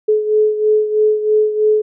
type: beating tone pair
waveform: sine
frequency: 427.1 / 430.2 Hz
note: G#4 / A4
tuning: +48 / -39 cents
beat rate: 3.1 Hz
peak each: -12 / -18 dBFS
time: 0.08-1.82 s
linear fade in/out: 10 ms
effects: none